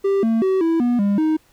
triangle tone with pitch steps, 393.6 / 225.8 / 379.9 / 329.2 / 242.5 / 201.5 / 313 Hz, G4 / A3 / F#4 / E4 / B3 / G3 / D#4, +7 / +45 / +46 / -2 / -31 / +48 / +10 cents, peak -13 dBFS, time 0.04-1.37 s, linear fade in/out 10 ms, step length 190 ms, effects pink hiss -57 dBFS RMS until 1.52 s

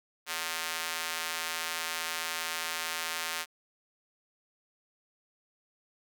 square tone with high-pass filter, 82.41 Hz, E2, in tune, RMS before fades -35 dBFS, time 0.26-3.46 s, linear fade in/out 50 ms, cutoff 1500 Hz, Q 0.7, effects none

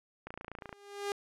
click train, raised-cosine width 0.5 ms, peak -27 dBFS, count 14, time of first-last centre 0.27-0.728 s, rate 28.4 Hz
sawtooth tone with exponential growth, 404.3 Hz, G#4, 46 cents flat, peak -27 dBFS, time 0.61-1.12 s, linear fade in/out 1 ms, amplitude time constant 110 ms
effects low-pass 10000 Hz 12 dB/octave

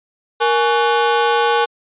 30% pulse ring-modulated tone, 653 Hz, E5, 17 cents flat, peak -7 dBFS, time 0.4-1.66 s, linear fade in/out 20 ms, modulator 185 Hz, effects resampled to 8000 Hz

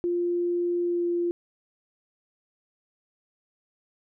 sine tone with pitch glide, 349.2 to 346.6 Hz, F4 to F4, 0 to -13 cents, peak -23 dBFS, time 0.04-1.31 s, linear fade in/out 0 ms, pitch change -13 cents, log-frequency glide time 0.83-1.05 s, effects none

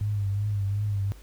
sine tone with vibrato, 101.5 Hz, G#2, 39 cents flat, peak -24 dBFS, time 0.01-1.12 s, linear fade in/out 0 ms, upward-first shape triangle, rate 2.7 Hz, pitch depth 63 cents each way, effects added 50 Hz sine -45 dBFS peak until 1.22 s + pink hiss -55 dBFS RMS until 1.22 s

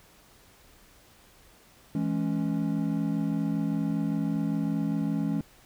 triangle chord, C# minor, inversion first, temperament equal with one note detuned, 164.81 / 209.9 / 277.2 Hz, E3 / G#3 / C#4, 0 / +19 / 0 cents, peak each -28 dBFS, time 1.95-5.41 s, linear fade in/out 2 ms, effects pink hiss -57 dBFS RMS until 5.65 s

